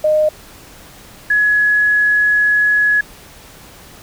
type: tone pair in turn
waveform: sine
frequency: 614 / 1687.2 Hz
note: D#5 / G#6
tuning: -23 / +27 cents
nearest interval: octave + perfect fourth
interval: 1750 cents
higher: second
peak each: -10 dBFS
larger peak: neither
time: 0.04-0.29 / 1.3-3.01 s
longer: second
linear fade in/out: 5 ms
effects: pink hiss -40 dBFS RMS until 4.02 s